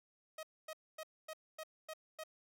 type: tone bursts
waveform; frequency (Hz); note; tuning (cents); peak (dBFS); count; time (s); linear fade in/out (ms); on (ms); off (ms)
sawtooth; 630; D#5; +21; -40; 7; 0.38-2.237; 5; 51; 250
effects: none